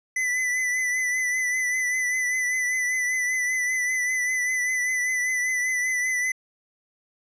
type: tone with vibrato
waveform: square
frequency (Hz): 2002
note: B6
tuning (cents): +23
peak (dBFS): -23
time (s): 0.16-6.32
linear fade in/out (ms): 5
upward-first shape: triangle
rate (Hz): 5.1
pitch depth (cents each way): 39
effects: low-pass 10000 Hz 12 dB/octave